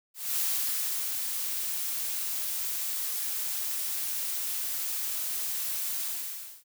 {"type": "noise with ADSR envelope", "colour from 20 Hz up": "blue", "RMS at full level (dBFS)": -28, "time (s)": [0.14, 6.64], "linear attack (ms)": 230, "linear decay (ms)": 700, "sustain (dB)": -4, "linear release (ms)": 620, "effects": []}